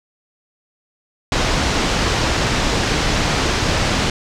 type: low-pass noise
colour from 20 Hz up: pink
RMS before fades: -18 dBFS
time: 1.32-4.1 s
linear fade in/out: 2 ms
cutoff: 6500 Hz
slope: 24 dB/octave
effects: none